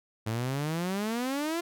sawtooth exponential sweep, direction up, 107 to 349.2 Hz, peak -25 dBFS, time 0.26-1.61 s, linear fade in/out 10 ms, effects none

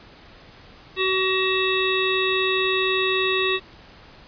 harmonic tone, 377.7 Hz, F#4, 36 cents sharp, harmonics 1 / 3 / 5 / 7 / 9 / 10, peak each -23 / -28 / -28 / -25 / -32 / -27 dBFS, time 0.96-3.6 s, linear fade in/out 50 ms, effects pink hiss -47 dBFS RMS until 4.27 s + resampled to 11025 Hz

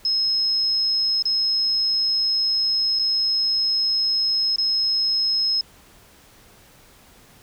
sine tone with dropouts, 5160 Hz, E8, 38 cents flat, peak -18 dBFS, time 0.05-5.61 s, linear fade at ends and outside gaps 2 ms, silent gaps 1.224-1.254 / 2.99-2.994 / 4.56-4.583 s, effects pink hiss -51 dBFS RMS until 7.42 s

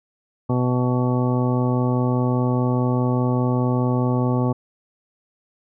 harmonic tone, 124.9 Hz, B2, 20 cents sharp, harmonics 1 / 2 / 3 / 4 / 5 / 6 / 7 / 9, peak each -20 / -22 / -28 / -29 / -32 / -36 / -31 / -33 dBFS, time 0.49-4.53 s, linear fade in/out 10 ms, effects none

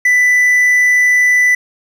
triangle tone, 1987 Hz, B6, 10 cents sharp, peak -6 dBFS, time 0.05-1.55 s, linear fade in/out 5 ms, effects none

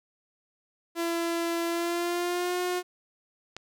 sawtooth tone with pitch glide, 337.3 to 359.4 Hz, E4 to F4, +40 to +50 cents, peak -23 dBFS, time 0.95-2.83 s, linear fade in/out 50 ms, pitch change +110 cents, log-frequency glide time 1.66-2.58 s
click, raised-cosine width 0.2 ms, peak -21 dBFS, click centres 3.566 s
effects none

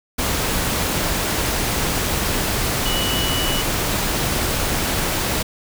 sine tone in noise, 2946 Hz, F#7, 8 cents flat, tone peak -24 dBFS, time 2.85-3.62 s, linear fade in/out 10 ms, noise pink, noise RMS -21 dBFS, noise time 0.18-5.43 s, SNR -6 dB, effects none

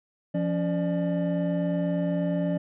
triangle tone cluster, 173.2 / 281.7 / 596 Hz, F3 / C#4 / D5, -14 / +28 / +25 cents, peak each -24 / -28 / -28 dBFS, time 0.34-2.58 s, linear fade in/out 10 ms, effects resampled to 8000 Hz

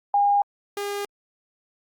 sine / sawtooth tone pair in turn, 811 / 405.5 Hz, G#5 / G#4, -41 / -41 cents, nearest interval octave, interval 1200 cents, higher first, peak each -16 / -23 dBFS, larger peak first, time 0.14-0.42 / 0.77-1.05 s, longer neither, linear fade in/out 2 ms, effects Opus 48 kbps

